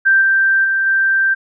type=tone with level steps; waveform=sine; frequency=1570 Hz; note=G6; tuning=2 cents sharp; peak=-8 / -10 / -13 / -11 dBFS; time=0.05-1.35 s; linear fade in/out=20 ms; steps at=0.21 / 0.64 / 0.86 s; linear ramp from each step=10 ms; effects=none